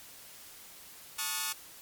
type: chord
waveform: 5% pulse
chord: D# half-diminished seventh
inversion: second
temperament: equal with one note detuned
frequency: 880 / 1108.7 / 1244.5 / 1447 Hz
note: A5 / C#6 / D#6 / F#6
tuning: 0 / 0 / 0 / -39 cents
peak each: -26 dBFS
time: 1.18-1.53 s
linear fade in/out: 10 ms
effects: white hiss -51 dBFS RMS until 1.81 s + MP3 96 kbps